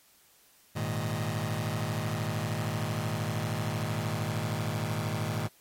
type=chord; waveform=sawtooth; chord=Ab suspended second; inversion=none; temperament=just; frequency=103.83 / 116.8 / 155.74 Hz; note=Ab2 / Bb2 / Eb3; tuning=0 / +4 / +2 cents; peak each=-30 dBFS; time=0.75-5.48 s; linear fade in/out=20 ms; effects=white hiss -62 dBFS RMS until 5.6 s + AAC 48 kbps